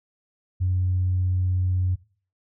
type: tone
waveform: sine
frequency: 91.6 Hz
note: F#2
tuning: 17 cents flat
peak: -19 dBFS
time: 0.6-1.96 s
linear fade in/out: 20 ms
effects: noise-tail reverb RT60 0.4 s tail -18 dB re dry + tanh soft clip ceiling -15 dBFS